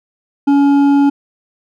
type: tone with hard clipping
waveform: sine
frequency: 281.9 Hz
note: C#4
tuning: 29 cents sharp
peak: -9 dBFS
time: 0.47-1.1 s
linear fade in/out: 10 ms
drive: 7 dB
effects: none